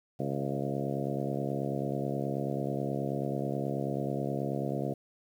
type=harmonic tone with a mistuned harmonic; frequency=69.3 Hz; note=C#2; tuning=in tune; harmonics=2 / 3 / 4 / 5 / 6 / 7 / 8 / 9 / 10; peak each=-35 / -37 / -38 / -39 / -40 / -40 / -41 / -42 / -42 dBFS; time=0.19-4.94 s; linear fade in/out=10 ms; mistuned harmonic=9; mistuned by=+19 cents; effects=10-bit